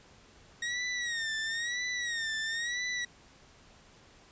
sawtooth tone with vibrato, 1874 Hz, A#6, 9 cents sharp, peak -28 dBFS, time 0.62-3.05 s, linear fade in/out 5 ms, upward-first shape sine, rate 1 Hz, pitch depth 100 cents each way, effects pink hiss -58 dBFS RMS until 4.31 s + resampled to 16000 Hz

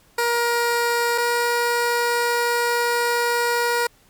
15% pulse tone pair in turn, 473.4 / 476.4 Hz, A#4 / A#4, +27 / +38 cents, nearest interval unison, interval 11 cents, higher second, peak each -12 dBFS, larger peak neither, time 0.18-1.18 / 1.18-3.87 s, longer second, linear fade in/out 5 ms, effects pink hiss -56 dBFS RMS until 4.09 s + MP3 96 kbps

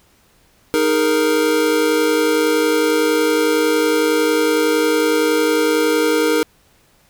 square chord, D# suspended fourth, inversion none, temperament equal, 311.1 / 415.3 / 466.2 Hz, D#4 / G#4 / A#4, 0 / 0 / 0 cents, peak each -19 / -22 / -17 dBFS, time 0.74-6.43 s, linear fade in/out 0 ms, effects pink hiss -55 dBFS RMS until 7.09 s

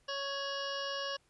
harmonic tone with a mistuned harmonic, 555 Hz, C#5, 2 cents sharp, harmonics 1 / 2 / 3 / 5 / 6 / 7 / 8 / 9 / 10, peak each -40 / -42 / -42 / -42 / -51 / -54 / -49 / -48 / -45 dBFS, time 0.08-1.17 s, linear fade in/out 10 ms, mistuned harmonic 5, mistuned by +62 cents, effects pink hiss -71 dBFS RMS until 1.29 s + resampled to 24000 Hz

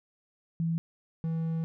sine / triangle tone pair in turn, 165.2 / 162.93 Hz, E3 / E3, +4 / -20 cents, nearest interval unison, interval 24 cents, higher first, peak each -26 dBFS, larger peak neither, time 0.6-0.78 / 1.24-1.64 s, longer second, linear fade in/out 0 ms, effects none

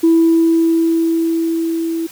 sine tone with level ramp, 329.6 Hz, E4, in tune, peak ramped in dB -6 to -17 dBFS, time 0.03-2.07 s, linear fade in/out 10 ms, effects tanh soft clip ceiling -4 dBFS + white hiss -38 dBFS RMS until 2.11 s

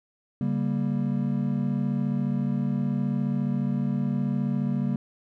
triangle chord, G diminished, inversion second, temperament just, 141.12 / 196 / 235.2 Hz, Db3 / G3 / Bb3, +31 / 0 / +16 cents, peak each -26 dBFS, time 0.41-4.96 s, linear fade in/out 2 ms, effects none

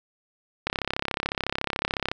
click train, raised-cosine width 0.3 ms, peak -9 dBFS, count 50, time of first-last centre 0.67-2.115 s, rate 33.9 Hz, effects none

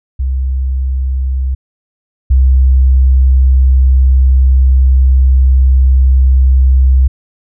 sine tone pair in turn, 65.41 / 65.15 Hz, C2 / C2, 0 / -7 cents, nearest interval unison, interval 7 cents, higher first, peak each -11 / -4 dBFS, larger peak second, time 0.19-1.55 / 2.3-7.08 s, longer second, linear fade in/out 10 ms, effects none

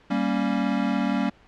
square chord, G diminished, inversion none, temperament equal, 196 / 233.1 / 277.2 Hz, G3 / Bb3 / Db4, 0 / 0 / 0 cents, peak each -27 dBFS, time 0.1-1.3 s, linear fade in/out 10 ms, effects pink hiss -55 dBFS RMS until 1.47 s + low-pass 3000 Hz 12 dB/octave

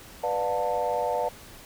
sine chord, B half-diminished seventh, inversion none, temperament just, 493.9 / 592.7 / 711.2 / 889 Hz, B4 / D5 / F5 / A5, 0 / +16 / +31 / +18 cents, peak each -29 dBFS, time 0.23-1.29 s, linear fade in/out 10 ms, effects tanh soft clip ceiling -16 dBFS + pink hiss -47 dBFS RMS until 1.65 s

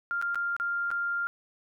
sine tone with dropouts, 1396.9 Hz, F6, in tune, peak -27 dBFS, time 0.11-1.27 s, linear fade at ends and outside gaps 0 ms, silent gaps 0.215-0.224 / 0.346-0.356 / 0.565-0.599 / 0.905-0.914 s, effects none

